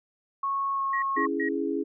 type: tone with pitch glide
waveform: sine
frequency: 1100 to 1089.9 Hz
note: C#6 to C#6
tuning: -14 to -30 cents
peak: -25 dBFS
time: 0.43-1.27 s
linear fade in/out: 5 ms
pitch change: -16 cents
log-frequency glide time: 0.73-0.82 s
type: tone bursts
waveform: sine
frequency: 1896 Hz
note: A#6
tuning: 29 cents sharp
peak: -28 dBFS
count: 3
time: 0.93-1.489 s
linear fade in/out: 5 ms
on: 93 ms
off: 140 ms
type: chord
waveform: sine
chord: C# minor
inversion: none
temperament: equal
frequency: 277.2 / 329.6 / 415.3 Hz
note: C#4 / E4 / G#4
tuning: 0 / 0 / 0 cents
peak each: -30 dBFS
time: 1.16-1.84 s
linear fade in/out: 20 ms
effects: none